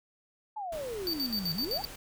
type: exponential two-way sweep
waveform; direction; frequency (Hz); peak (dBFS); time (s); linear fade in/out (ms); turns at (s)
sine; down then up; 886 to 155.56 to 886; -34; 0.56-1.82; 10; 1.53
type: noise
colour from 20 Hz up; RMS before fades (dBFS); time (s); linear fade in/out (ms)
pink; -45; 0.72-1.96; 5
type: tone with tremolo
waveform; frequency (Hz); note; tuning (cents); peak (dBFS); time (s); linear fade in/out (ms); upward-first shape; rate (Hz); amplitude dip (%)
square; 4600; D8; -37; -30; 1.07-1.85; 0; square; 7.8; 80
effects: none